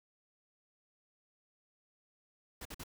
pink noise bursts, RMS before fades -45 dBFS, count 3, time 2.61-2.837 s, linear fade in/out 5 ms, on 43 ms, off 49 ms, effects none

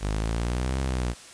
sawtooth exponential two-way sweep, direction up then down, 50 to 67.1 to 58.7 Hz, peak -21 dBFS, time 0-1.15 s, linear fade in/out 50 ms, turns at 0.8 s, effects white hiss -46 dBFS RMS until 1.33 s + resampled to 22050 Hz

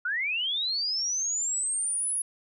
sine linear sweep, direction up, 1396.9 to 10580 Hz, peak -26 dBFS, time 0.05-2.22 s, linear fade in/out 5 ms, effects none

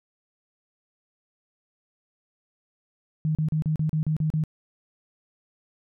sine tone bursts, 155.56 Hz, D#3, in tune, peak -21 dBFS, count 9, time 3.25-4.438 s, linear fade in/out 0 ms, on 100 ms, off 36 ms, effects none

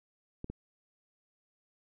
clicks, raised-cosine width 3 ms, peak -26 dBFS, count 2, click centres 0.444 / 0.5 s, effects none

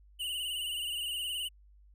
square tone with vibrato, 2911 Hz, F#7, 29 cents flat, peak -34 dBFS, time 0.19-1.49 s, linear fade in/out 20 ms, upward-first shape sine, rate 19 Hz, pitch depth 72 cents each way, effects added 50 Hz sine -56 dBFS peak until 1.94 s

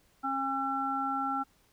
harmonic tone, 270 Hz, C#4, 45 cents flat, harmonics 1 / 3 / 5, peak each -36 / -33 / -32 dBFS, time 0.23-1.44 s, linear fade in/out 20 ms, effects pink hiss -67 dBFS RMS until 1.72 s

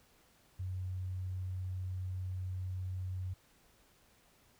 sine tone, 92.5 Hz, F#2, in tune, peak -36 dBFS, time 0.59-3.34 s, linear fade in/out 10 ms, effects pink hiss -67 dBFS RMS until 4.59 s

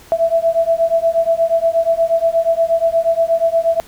sine beating tone pair, 659.3 / 667.7 Hz, E5 / E5, 0 / +22 cents, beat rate 8.4 Hz, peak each -15 dBFS, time 0.12-3.8 s, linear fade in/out 0 ms, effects pink hiss -43 dBFS RMS until 3.87 s

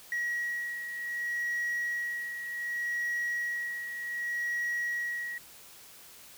sine beating tone pair, 1909 / 1909.66 Hz, A#6 / A#6, +41 / +41 cents, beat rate 0.66 Hz, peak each -30 / -37 dBFS, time 0.12-5.38 s, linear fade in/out 2 ms, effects tanh soft clip ceiling -27 dBFS + white hiss -52 dBFS RMS until 6.37 s

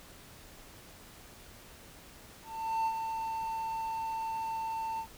triangle tone with ADSR envelope, 896 Hz, A5, 31 cents sharp, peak -25 dBFS, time 2.43-5.07 s, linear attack 430 ms, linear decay 59 ms, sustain -6 dB, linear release 77 ms, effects pink hiss -53 dBFS RMS until 5.17 s

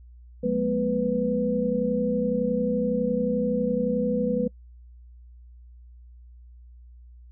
sine tone cluster, 181.5 / 211.7 / 243.4 / 495.2 Hz, F#3 / G#3 / B3 / B4, -33 / +33 / -25 / +5 cents, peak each -30 / -27 / -29 / -25 dBFS, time 0.43-4.48 s, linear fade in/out 10 ms, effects noise-tail reverb RT60 0.1 s tail -25 dB re dry + added 60 Hz sine -45 dBFS peak until 7.31 s

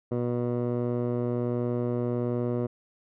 15% pulse tone with low-pass filter, 121.3 Hz, B2, 31 cents flat, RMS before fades -28 dBFS, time 0.11-2.67 s, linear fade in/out 10 ms, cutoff 660 Hz, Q 1.3, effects none

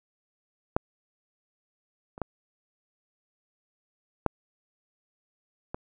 clicks, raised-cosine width 1 ms, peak -8 / -28 / -15 / -8 / -19 dBFS, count 5, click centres 0.765 / 2.179 / 2.217 / 4.263 / 5.745 s, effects none

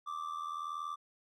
triangle tone with amplitude modulation, 1174.7 Hz, D6, in tune, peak -32 dBFS, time 0.06-0.96 s, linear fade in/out 20 ms, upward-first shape sine, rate 80.8 Hz, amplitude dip 75%, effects none

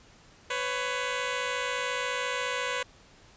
10% pulse tone pair together, 500.1 / 554.4 Hz, B4 / C#5, +22 / 0 cents, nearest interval major second, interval 178 cents, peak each -22 / -25 dBFS, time 0.5-2.83 s, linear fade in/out 5 ms, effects pink hiss -56 dBFS RMS until 3.36 s + resampled to 16000 Hz

